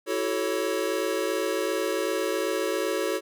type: chord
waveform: square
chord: F# minor seventh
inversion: third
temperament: equal with one note detuned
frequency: 329.6 / 377.3 / 440 / 554.4 Hz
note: E4 / F#4 / A4 / C#5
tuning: 0 / +34 / 0 / 0 cents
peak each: -33 / -31 / -31 / -31 dBFS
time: 0.06-3.21 s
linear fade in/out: 50 ms
effects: none